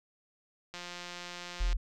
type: click train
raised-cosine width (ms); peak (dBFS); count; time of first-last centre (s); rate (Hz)
0.2; -25; 175; 0.74-1.729; 176
type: tone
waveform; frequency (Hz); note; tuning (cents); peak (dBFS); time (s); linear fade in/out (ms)
sine; 41.2; E1; 0; -26; 1.6-1.77; 10
effects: none